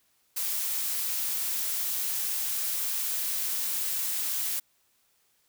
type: noise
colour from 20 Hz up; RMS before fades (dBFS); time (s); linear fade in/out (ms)
blue; -30; 0.36-4.6; 10
effects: white hiss -69 dBFS RMS until 5.48 s